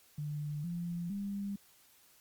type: tone with pitch steps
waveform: sine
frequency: 148.3 / 172.33 / 200.3 Hz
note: D3 / F3 / G3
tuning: +17 / -23 / +38 cents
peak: -35 dBFS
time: 0.18-1.56 s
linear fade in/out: 5 ms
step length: 460 ms
effects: white hiss -64 dBFS RMS until 2.2 s + Opus 48 kbps